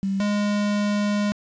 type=tone pair in turn; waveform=sine / square; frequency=194.6 / 206.2 Hz; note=G3 / G#3; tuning=-12 / -12 cents; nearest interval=minor second; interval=100 cents; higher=second; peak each=-21 dBFS; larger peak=neither; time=0.03-0.2 / 0.2-1.32 s; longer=second; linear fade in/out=0 ms; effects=resampled to 16000 Hz + 8-bit